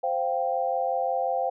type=chord; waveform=sine; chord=C suspended fourth; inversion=none; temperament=equal; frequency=523.3 / 698.5 / 784 Hz; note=C5 / F5 / G5; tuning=0 / 0 / 0 cents; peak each=-28 dBFS; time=0.03-1.5 s; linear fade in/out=10 ms; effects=none